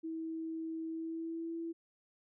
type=tone with pitch glide; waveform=sine; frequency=323.7 to 332.2 Hz; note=E4 to E4; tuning=-31 to +13 cents; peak=-37 dBFS; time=0.03-1.73 s; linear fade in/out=20 ms; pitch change=+44 cents; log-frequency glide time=0.88-1.57 s; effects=none